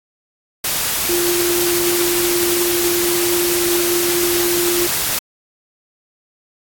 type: tone in noise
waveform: sine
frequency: 349.2 Hz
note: F4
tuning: in tune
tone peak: -17 dBFS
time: 1.09-4.87 s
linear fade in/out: 5 ms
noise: white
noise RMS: -19 dBFS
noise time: 0.64-5.19 s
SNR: -1 dB
effects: AAC 64 kbps